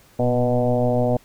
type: tone with frequency modulation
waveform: sine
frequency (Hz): 368.6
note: F#4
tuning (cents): -7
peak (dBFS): -16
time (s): 0.19-1.17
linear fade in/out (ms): 5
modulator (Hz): 124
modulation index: 2.7
effects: pink hiss -53 dBFS RMS until 1.24 s

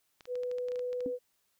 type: clicks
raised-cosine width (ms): 0.2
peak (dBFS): -33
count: 12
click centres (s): 0.208 / 0.255 / 0.355 / 0.434 / 0.514 / 0.584 / 0.685 / 0.719 / 0.758 / 0.793 / 0.93 / 1.006
type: tone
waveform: sine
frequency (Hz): 495.6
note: B4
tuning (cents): +6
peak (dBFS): -32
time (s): 0.27-1.19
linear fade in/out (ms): 50
type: tone with exponential decay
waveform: sine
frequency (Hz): 267.1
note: C4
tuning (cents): +36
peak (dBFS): -30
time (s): 1.06-1.14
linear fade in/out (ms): 1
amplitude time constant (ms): 17
effects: white hiss -75 dBFS RMS until 1.59 s

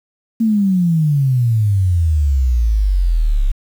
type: exponential sweep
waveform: sine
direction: down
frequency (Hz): 230 to 32.7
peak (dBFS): -11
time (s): 0.4-3.52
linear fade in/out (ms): 10
effects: 7-bit

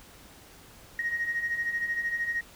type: beating tone pair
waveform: sine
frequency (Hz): 1867 / 1880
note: A#6 / A#6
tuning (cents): +2 / +14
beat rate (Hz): 13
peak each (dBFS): -34 / -28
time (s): 0.99-2.41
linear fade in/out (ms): 2
effects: tanh soft clip ceiling -20 dBFS + pink hiss -52 dBFS RMS until 2.55 s

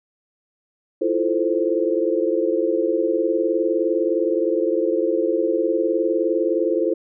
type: chord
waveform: sine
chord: F major seventh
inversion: third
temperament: equal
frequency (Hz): 329.6 / 349.2 / 440 / 523.3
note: E4 / F4 / A4 / C5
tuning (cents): 0 / 0 / 0 / 0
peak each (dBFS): -23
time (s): 1.01-6.94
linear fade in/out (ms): 10
effects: none

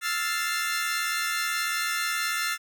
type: chord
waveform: sawtooth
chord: F major seventh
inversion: third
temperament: equal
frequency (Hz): 1318.5 / 1396.9 / 1760 / 2093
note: E6 / F6 / A6 / C7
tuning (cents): 0 / 0 / 0 / 0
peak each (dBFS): -29 / -28 / -27 / -29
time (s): 0.01-2.58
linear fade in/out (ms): 50
effects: none

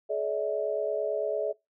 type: tone cluster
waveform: sine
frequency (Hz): 425.5 / 574 / 643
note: G#4 / D5 / E5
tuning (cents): +42 / -40 / -43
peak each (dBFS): -31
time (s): 0.09-1.53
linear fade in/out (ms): 20
effects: noise-tail reverb RT60 0.2 s tail -22 dB re dry

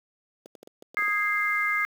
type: clicks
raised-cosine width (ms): 2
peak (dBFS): -27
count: 9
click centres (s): 0.459 / 0.552 / 0.63 / 0.674 / 0.824 / 0.945 / 0.991 / 1.023 / 1.081
type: chord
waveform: sine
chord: Ab major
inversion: second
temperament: equal with one note detuned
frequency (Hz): 1244.5 / 1645 / 2093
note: Eb6 / Ab6 / C7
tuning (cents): 0 / -17 / 0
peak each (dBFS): -29 / -29 / -25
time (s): 0.97-1.85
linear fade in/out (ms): 0
effects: high-pass 400 Hz 12 dB/octave + 8-bit

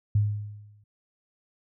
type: tone with exponential decay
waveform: sine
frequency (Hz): 104.1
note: G#2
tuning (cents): +5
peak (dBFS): -17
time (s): 0.15-0.84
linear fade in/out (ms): 5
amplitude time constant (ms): 150
effects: none

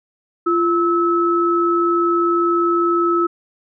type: tone pair together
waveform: sine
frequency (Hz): 344.1 / 1299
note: F4 / E6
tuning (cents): -26 / -26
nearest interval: octave + major seventh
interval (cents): 2300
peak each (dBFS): -16 / -17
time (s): 0.46-3.27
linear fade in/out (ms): 10
effects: none

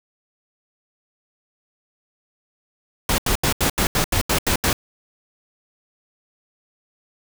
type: noise bursts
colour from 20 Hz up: pink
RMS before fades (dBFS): -19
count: 10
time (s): 3.09-4.73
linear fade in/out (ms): 2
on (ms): 92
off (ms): 80
effects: none

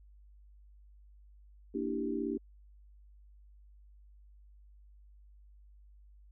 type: chord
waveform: sine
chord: E half-diminished seventh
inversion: second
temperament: equal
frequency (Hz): 233.1 / 293.7 / 329.6 / 392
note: Bb3 / D4 / E4 / G4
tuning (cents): 0 / 0 / 0 / 0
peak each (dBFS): -38 / -36 / -40 / -37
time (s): 1.74-2.38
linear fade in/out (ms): 10
effects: added 50 Hz sine -55 dBFS peak until 6.31 s

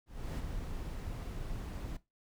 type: noise with ADSR envelope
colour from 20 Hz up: brown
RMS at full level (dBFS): -35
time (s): 0.06-1.97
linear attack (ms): 320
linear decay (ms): 28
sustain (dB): -5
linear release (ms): 6
effects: noise-tail reverb RT60 0.2 s tail -17 dB re dry

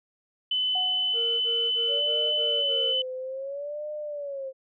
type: tone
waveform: sine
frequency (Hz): 3018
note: F#7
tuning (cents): +34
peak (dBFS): -23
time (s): 0.51-3.02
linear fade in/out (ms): 5
type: tone with exponential decay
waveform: sine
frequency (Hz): 737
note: F#5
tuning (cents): -7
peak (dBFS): -30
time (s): 0.75-1.54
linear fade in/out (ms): 5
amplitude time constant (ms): 170
type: tone bursts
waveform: triangle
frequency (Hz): 465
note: A#4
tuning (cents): -4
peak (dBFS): -30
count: 6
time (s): 1.13-2.95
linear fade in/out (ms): 50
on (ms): 280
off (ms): 28
type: tone with vibrato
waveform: sine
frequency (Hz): 556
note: C#5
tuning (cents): +5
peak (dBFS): -31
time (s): 1.87-4.53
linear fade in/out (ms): 50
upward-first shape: sine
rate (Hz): 0.61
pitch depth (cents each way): 140
effects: none

